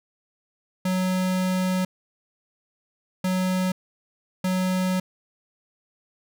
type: tone bursts at uneven times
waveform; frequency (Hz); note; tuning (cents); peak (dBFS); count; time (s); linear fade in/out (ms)
square; 185; F#3; 0; -22; 3; 0.85-1.85 / 3.24-3.72 / 4.44-5; 5
effects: none